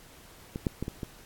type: clicks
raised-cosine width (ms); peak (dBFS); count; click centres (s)
3; -20 / -13 / -18 / -20 / -21; 5; 0.559 / 0.668 / 0.826 / 0.881 / 1.032
effects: pink hiss -53 dBFS RMS until 1.25 s + AAC 64 kbps